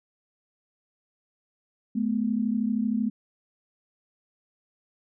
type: tone pair together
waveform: sine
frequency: 214 / 246.9 Hz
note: A3 / B3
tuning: -48 / 0 cents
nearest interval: major second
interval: 248 cents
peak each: -25 / -27 dBFS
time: 1.95-3.1 s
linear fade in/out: 10 ms
effects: none